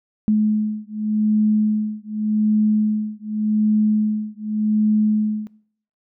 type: beating tone pair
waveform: sine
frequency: 213.1 / 213.96 Hz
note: G#3 / A3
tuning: +45 / -48 cents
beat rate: 0.86 Hz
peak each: -19 dBFS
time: 0.28-5.47 s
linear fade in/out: 0 ms
effects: noise-tail reverb RT60 0.6 s tail -21 dB re dry